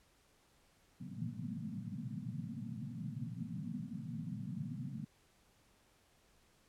pink band-pass noise, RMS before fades -43 dBFS, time 1-5.05 s, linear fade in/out 10 ms, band 110 to 250 Hz, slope 96 dB/octave, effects pink hiss -70 dBFS RMS until 6.68 s + low-pass 12000 Hz 12 dB/octave

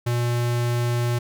square tone, 120.1 Hz, B2, 48 cents flat, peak -21 dBFS, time 0.06-1.19 s, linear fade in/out 10 ms, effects none

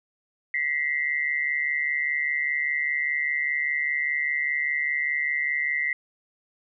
sine tone pair together, 1937 / 2082 Hz, B6 / C7, -34 / -9 cents, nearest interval minor second, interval 125 cents, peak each -26 dBFS, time 0.54-5.93 s, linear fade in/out 2 ms, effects none

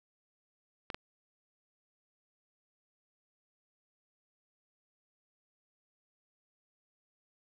clicks, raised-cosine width 0.3 ms, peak -22 dBFS, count 2, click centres 0.902 / 0.945 s, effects none

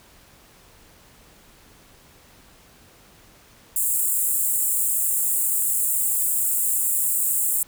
pink high-pass noise, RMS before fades -22 dBFS, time 3.76-7.63 s, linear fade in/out 2 ms, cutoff 7400 Hz, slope 96 dB/octave, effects pink hiss -52 dBFS RMS until 7.67 s

